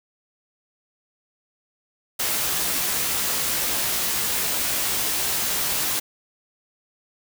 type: noise with comb filter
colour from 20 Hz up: white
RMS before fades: -24 dBFS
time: 2.19-6 s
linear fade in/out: 10 ms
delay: 16 ms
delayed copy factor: +0.6
effects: none